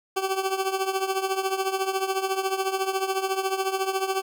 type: tone with tremolo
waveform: 20% pulse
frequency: 383.4 Hz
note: G4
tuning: 38 cents flat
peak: -16 dBFS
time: 0.16-4.22 s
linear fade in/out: 10 ms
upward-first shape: triangle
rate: 14 Hz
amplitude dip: 80%
effects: none